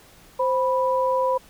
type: tone pair together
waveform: sine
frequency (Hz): 522 / 985.4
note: C5 / B5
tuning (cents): -4 / -4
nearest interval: major seventh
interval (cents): 1100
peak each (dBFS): -21 / -22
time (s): 0.39-1.38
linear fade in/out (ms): 10
effects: pink hiss -51 dBFS RMS until 1.49 s